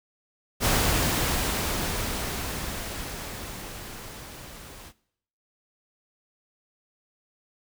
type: noise with level ramp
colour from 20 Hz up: pink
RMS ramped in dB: -22 to -45 dBFS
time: 0.6-4.93 s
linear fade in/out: 50 ms
effects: noise-tail reverb RT60 0.7 s tail -20 dB re dry